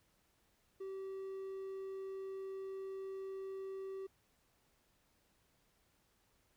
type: tone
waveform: triangle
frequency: 385.4 Hz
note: G4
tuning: 29 cents flat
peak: -40 dBFS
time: 0.8-4.07 s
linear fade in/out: 10 ms
effects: pink hiss -75 dBFS RMS until 6.56 s

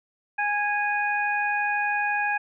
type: harmonic tone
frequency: 826 Hz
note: G#5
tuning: 10 cents flat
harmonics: 1 / 2 / 3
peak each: -26 / -26 / -29 dBFS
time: 0.38-2.38 s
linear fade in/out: 10 ms
effects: none

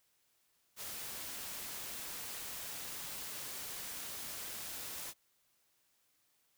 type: noise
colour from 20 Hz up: white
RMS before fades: -44 dBFS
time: 0.76-5.14 s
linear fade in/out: 50 ms
effects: white hiss -75 dBFS RMS until 6.57 s

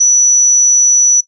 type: tone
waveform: sine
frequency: 5920 Hz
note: F#8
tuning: in tune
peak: -5 dBFS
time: 0-1.21 s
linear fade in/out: 10 ms
effects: noise-tail reverb RT60 0.1 s tail -17 dB re dry

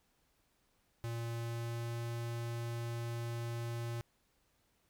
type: tone with pitch glide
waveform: square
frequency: 116.54 to 117.35 Hz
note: A#2 to A#2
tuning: 0 to +12 cents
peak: -38 dBFS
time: 1.04-4.01 s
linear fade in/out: 0 ms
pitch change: +12 cents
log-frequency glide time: 1.36-1.95 s
effects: pink hiss -75 dBFS RMS until 4.89 s

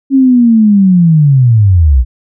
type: linear sweep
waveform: sine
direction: down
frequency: 275.2 to 56.6 Hz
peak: -3 dBFS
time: 0.1-2.05 s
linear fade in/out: 50 ms
effects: none

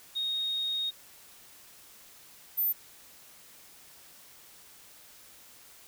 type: tone pair in turn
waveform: sine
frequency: 3729 / 14079 Hz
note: A#7 / A9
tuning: 0 / 0 cents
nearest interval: octave + major seventh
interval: 2300 cents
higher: second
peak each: -28 / -23 dBFS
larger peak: second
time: 0.15-0.91 / 2.57-2.73 s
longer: first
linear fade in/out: 20 ms
effects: tanh soft clip ceiling -23 dBFS + white hiss -54 dBFS RMS until 5.87 s

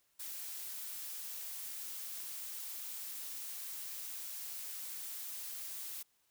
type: noise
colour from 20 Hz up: blue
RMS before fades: -44 dBFS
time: 0.19-6.03 s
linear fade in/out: 10 ms
effects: white hiss -75 dBFS RMS until 6.3 s

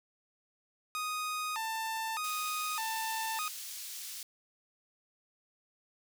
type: tone with vibrato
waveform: sawtooth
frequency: 1053 Hz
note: C6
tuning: 11 cents sharp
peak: -30 dBFS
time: 0.95-3.48 s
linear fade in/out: 0 ms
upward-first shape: square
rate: 0.82 Hz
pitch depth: 290 cents each way
type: high-pass noise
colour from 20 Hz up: pink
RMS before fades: -43 dBFS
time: 2.24-4.23 s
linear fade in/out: 2 ms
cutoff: 4200 Hz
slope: 12 dB/octave
effects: none

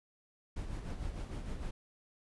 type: noise with tremolo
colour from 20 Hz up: brown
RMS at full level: -38 dBFS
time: 0.56-1.71 s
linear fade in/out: 5 ms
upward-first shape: sine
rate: 6.6 Hz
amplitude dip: 50%
effects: resampled to 24000 Hz

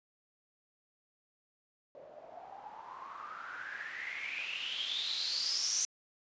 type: noise with low-pass filter sweep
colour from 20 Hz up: blue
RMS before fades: -39 dBFS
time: 1.95-5.85 s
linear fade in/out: 0 ms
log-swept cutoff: 540 to 6200 Hz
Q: 9.4
effects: resampled to 16000 Hz

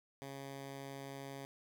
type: tone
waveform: 10% pulse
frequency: 137.5 Hz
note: C#3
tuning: 14 cents flat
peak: -37 dBFS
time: 0.22-1.45 s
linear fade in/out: 0 ms
effects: none

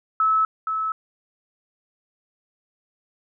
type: tone pair in turn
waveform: sine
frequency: 1300 / 1300 Hz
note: E6 / E6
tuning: -24 / -24 cents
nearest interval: unison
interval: 0 cents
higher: neither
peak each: -16 / -22 dBFS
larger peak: first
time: 0.2-0.45 / 0.67-0.92 s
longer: neither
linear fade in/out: 2 ms
effects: none

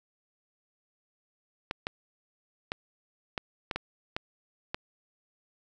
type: clicks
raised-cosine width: 0.3 ms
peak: -15 dBFS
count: 8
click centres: 1.711 / 1.869 / 2.719 / 3.378 / 3.712 / 3.76 / 4.165 / 4.745 s
effects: none

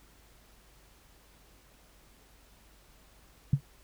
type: tone with exponential decay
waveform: sine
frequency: 138.59 Hz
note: C#3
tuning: in tune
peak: -16 dBFS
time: 3.53-3.61 s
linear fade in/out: 5 ms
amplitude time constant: 16 ms
effects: added 50 Hz sine -61 dBFS peak until 3.83 s + pink hiss -61 dBFS RMS until 3.83 s

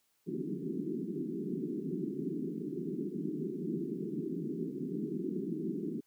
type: band-pass noise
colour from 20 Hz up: white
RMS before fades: -37 dBFS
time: 0.26-6.01 s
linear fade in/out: 20 ms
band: 150 to 400 Hz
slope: 96 dB/octave
effects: white hiss -75 dBFS RMS until 6.06 s

